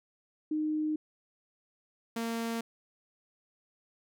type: tone pair in turn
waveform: sine / sawtooth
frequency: 307.5 / 229.6 Hz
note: D#4 / A#3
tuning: -20 / -26 cents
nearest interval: perfect fourth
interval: 506 cents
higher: first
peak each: -28 dBFS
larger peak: neither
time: 0.51-0.96 / 2.16-2.61 s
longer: neither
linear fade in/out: 5 ms
effects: none